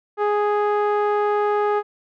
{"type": "tone with low-pass filter", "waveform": "sawtooth", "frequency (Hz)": 415.3, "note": "G#4", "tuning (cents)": 0, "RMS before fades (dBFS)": -20, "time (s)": [0.17, 1.83], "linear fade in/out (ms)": 50, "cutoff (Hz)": 1200, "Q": 1.5, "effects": []}